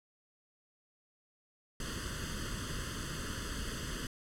pink noise with comb filter, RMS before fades -39 dBFS, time 1.8-4.07 s, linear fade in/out 2 ms, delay 0.64 ms, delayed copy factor +0.95, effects low-pass 10000 Hz 12 dB/octave

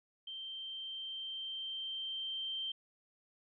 sine tone with level ramp, 3136 Hz, G7, in tune, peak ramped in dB -42 to -36 dBFS, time 0.27-2.72 s, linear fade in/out 5 ms, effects none

